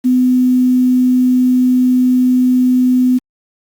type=tone with quantisation; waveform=sine; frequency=252.3 Hz; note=B3; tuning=37 cents sharp; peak=-8 dBFS; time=0.04-3.19 s; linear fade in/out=20 ms; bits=6; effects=Opus 48 kbps